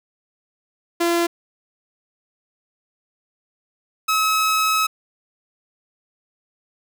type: tone pair in turn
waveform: sawtooth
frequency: 341.5 / 1284.9 Hz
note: F4 / E6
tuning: -39 / -45 cents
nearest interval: octave + major seventh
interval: 2294 cents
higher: second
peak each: -13 dBFS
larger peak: neither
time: 1-1.27 / 4.08-4.87 s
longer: second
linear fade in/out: 10 ms
effects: none